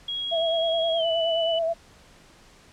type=tone with pitch glide; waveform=sine; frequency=3302 to 2976 Hz; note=G#7 to F#7; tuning=-11 to +9 cents; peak=-27 dBFS; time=0.08-1.59 s; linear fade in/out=5 ms; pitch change=-180 cents; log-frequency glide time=0.96-1.05 s
type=tone with vibrato; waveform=sine; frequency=659.3 Hz; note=E5; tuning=in tune; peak=-22 dBFS; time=0.31-1.74 s; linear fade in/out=20 ms; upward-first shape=sine; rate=9.5 Hz; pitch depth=37 cents each way
effects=pink hiss -53 dBFS RMS until 2.72 s + low-pass 8000 Hz 12 dB/octave